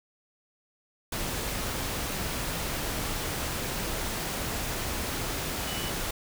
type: tone in noise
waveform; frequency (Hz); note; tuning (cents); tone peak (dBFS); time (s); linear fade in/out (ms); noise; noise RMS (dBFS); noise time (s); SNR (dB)
sine; 2960; F#7; 0; -38; 5.67-5.9; 5; pink; -32; 1.12-6.11; -9
effects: none